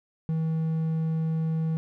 triangle tone, 160.6 Hz, E3, 45 cents flat, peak -22 dBFS, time 0.29-1.77 s, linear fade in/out 0 ms, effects none

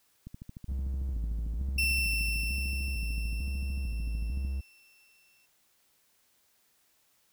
click train, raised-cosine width 5 ms, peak -30 dBFS, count 57, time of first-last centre 0.27-4.449 s, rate 13.4 Hz
triangle tone with vibrato, 60.9 Hz, B1, 24 cents flat, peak -28 dBFS, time 0.68-4.61 s, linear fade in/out 10 ms, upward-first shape square, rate 1.1 Hz, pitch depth 160 cents each way
35% pulse tone with exponential decay, 2686 Hz, E7, 32 cents sharp, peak -24 dBFS, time 1.78-5.46 s, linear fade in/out 5 ms, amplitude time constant 800 ms
effects white hiss -69 dBFS RMS until 7.32 s

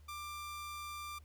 sawtooth tone, 1185 Hz, D6, 15 cents sharp, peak -39 dBFS, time 0.08-1.19 s, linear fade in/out 10 ms, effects added 75 Hz sine -55 dBFS peak until 1.24 s + pink hiss -71 dBFS RMS until 1.24 s

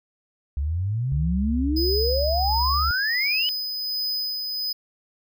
sine exponential sweep, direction up, 67 to 3030 Hz, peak -22 dBFS, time 0.57-3.49 s, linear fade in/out 0 ms
sine tone with pitch glide, 69.1 to 70.76 Hz, C#2 to C#2, -5 to +36 cents, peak -23 dBFS, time 1.12-2.91 s, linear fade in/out 0 ms, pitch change +41 cents, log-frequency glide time 2.58-2.76 s
square tone with tremolo, 5010 Hz, D#8, 11 cents sharp, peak -24 dBFS, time 1.76-4.73 s, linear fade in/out 10 ms, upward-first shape sine, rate 1.4 Hz, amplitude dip 35%
effects none

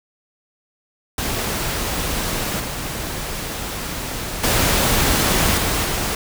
pink noise with level steps, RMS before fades -23 / -27 / -17 / -20 / -22 dBFS, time 1.18-6.15 s, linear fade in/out 2 ms, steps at 2.59 / 4.43 / 5.57 / 5.84 s, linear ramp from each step 10 ms, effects none

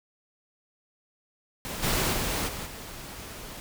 pink noise with level steps, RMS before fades -35 / -26 / -29 / -36 / -41 dBFS, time 1.65-3.6 s, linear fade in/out 0 ms, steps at 1.82 / 2.12 / 2.47 / 2.65 s, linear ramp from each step 20 ms, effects none

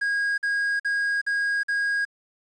triangle tone bursts, 1637 Hz, G#6, 25 cents flat, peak -20 dBFS, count 5, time 0.01-2.052 s, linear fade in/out 10 ms, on 370 ms, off 48 ms, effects resampled to 22050 Hz + 9-bit

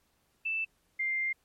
sine tone pair in turn, 2647 / 2101 Hz, E7 / C7, +7 / +7 cents, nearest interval major third, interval 400 cents, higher first, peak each -29 / -28 dBFS, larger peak second, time 0.45-0.65 / 0.99-1.33 s, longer second, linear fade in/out 10 ms, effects pink hiss -72 dBFS RMS until 1.44 s + MP3 64 kbps

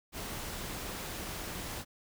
pink noise, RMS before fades -40 dBFS, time 0.12-1.85 s, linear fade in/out 50 ms, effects none

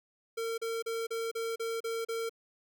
square tone bursts, 456.1 Hz, A#4, 38 cents flat, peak -33 dBFS, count 8, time 0.37-2.295 s, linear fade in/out 10 ms, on 210 ms, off 35 ms, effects none

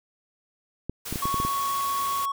clicks, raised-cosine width 3 ms, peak -17 dBFS, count 7, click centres 0.896 / 1.126 / 1.158 / 1.255 / 1.343 / 1.401 / 1.45 s
white noise, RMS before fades -35 dBFS, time 1.05-2.26 s, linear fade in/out 10 ms
triangle tone, 1110 Hz, C#6, 2 cents sharp, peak -23 dBFS, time 1.22-2.32 s, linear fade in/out 5 ms
effects none

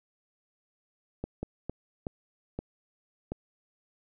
slowing click train, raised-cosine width 2 ms, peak -20 dBFS, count 6, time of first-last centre 1.24-3.32 s, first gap 190 ms, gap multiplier 1.4, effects none

